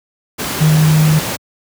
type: tone in noise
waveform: sine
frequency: 155.1 Hz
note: D#3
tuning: 5 cents flat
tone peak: -7 dBFS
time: 0.6-1.2 s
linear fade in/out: 20 ms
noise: pink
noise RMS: -20 dBFS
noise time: 0.38-1.37 s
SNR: +10 dB
effects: high-pass 100 Hz 12 dB/octave